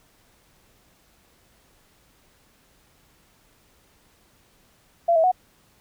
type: tone with pitch steps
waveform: sine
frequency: 681 / 647 / 736 Hz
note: F5 / E5 / F#5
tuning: -44 / -32 / -9 cents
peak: -15 dBFS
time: 5.08-5.317 s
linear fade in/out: 10 ms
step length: 79 ms
effects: pink hiss -60 dBFS RMS until 5.8 s